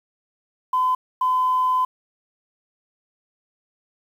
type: tone pair in turn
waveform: sine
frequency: 1017 / 1017 Hz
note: C6 / C6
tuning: -50 / -50 cents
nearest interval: unison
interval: 0 cents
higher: neither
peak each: -16 dBFS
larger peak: neither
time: 0.73-0.95 / 1.21-1.85 s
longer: second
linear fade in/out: 5 ms
effects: tanh soft clip ceiling -12 dBFS + 8-bit